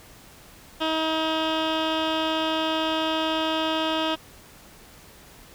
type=tone with low-pass filter; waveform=15% pulse; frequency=317.9 Hz; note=D#4; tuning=37 cents sharp; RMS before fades=-25 dBFS; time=0.8-4.16 s; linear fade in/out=20 ms; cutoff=3300 Hz; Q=2.5; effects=pink hiss -49 dBFS RMS until 5.54 s